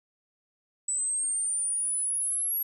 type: exponential sweep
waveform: sine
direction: up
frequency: 7902 to 11540 Hz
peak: -26 dBFS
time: 0.88-2.63 s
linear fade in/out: 5 ms
effects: 11-bit